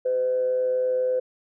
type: tone with amplitude modulation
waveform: sine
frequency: 508 Hz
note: B4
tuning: 49 cents sharp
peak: -18 dBFS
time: 0.05-1.2 s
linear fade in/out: 10 ms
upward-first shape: sine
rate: 120 Hz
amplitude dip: 40%
effects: tanh soft clip ceiling -14 dBFS